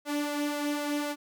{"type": "tone with flanger", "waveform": "sawtooth", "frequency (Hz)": 292.6, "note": "D4", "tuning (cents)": -6, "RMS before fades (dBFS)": -31, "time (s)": [0.05, 1.16], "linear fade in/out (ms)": 50, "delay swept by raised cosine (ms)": [1.9, 3.1], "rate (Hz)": 3.9, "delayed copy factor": 0.5, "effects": []}